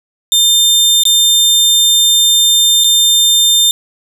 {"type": "tone with dropouts", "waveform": "sawtooth", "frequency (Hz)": 3600, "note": "A7", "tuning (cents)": 39, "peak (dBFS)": -4, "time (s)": [0.32, 3.71], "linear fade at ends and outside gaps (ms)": 1, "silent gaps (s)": [[1.035, 1.053], [2.838, 2.843]], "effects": []}